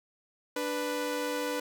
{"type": "tone pair together", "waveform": "sawtooth", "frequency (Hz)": [294.6, 493.9], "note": ["D4", "B4"], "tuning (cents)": [6, 0], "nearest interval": "major sixth", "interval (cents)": 894, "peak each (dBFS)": [-31, -28], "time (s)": [0.56, 1.6], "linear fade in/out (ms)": 5, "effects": []}